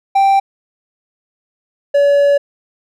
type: tone pair in turn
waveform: triangle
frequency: 784 / 569.1 Hz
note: G5 / C#5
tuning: 0 / +45 cents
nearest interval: tritone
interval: 555 cents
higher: first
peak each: -6 dBFS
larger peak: neither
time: 0.15-0.4 / 1.94-2.38 s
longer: second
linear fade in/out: 10 ms
effects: none